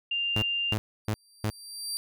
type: tone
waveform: sine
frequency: 2794 Hz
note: F7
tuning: in tune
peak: -26 dBFS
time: 0.11-0.74 s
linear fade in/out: 5 ms
type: tone bursts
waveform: sawtooth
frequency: 107.2 Hz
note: A2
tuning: 45 cents flat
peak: -22 dBFS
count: 4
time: 0.36-1.5 s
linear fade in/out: 0 ms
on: 60 ms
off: 300 ms
type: tone with exponential growth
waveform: 25% pulse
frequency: 4699 Hz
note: D8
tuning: in tune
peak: -24 dBFS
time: 1.05-1.97 s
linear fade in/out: 0 ms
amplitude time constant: 200 ms
effects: none